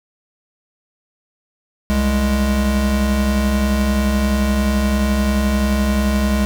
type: tone pair together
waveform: square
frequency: 65.6 / 208.3 Hz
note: C2 / G#3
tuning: +5 / +5 cents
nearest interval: octave + minor sixth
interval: 2000 cents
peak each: -18 dBFS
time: 1.9-6.45 s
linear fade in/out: 0 ms
effects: none